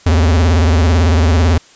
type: tone with vibrato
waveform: square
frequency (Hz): 82.41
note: E2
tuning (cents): 0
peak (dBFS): -9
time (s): 0.06-1.58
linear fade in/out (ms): 5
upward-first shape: sine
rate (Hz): 18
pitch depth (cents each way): 160
effects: white hiss -44 dBFS RMS until 1.75 s + resampled to 16000 Hz